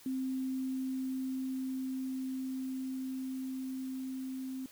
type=tone with level ramp; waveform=sine; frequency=261.6 Hz; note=C4; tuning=in tune; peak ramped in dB=-32 to -37 dBFS; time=0.06-4.66 s; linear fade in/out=2 ms; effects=white hiss -57 dBFS RMS until 4.71 s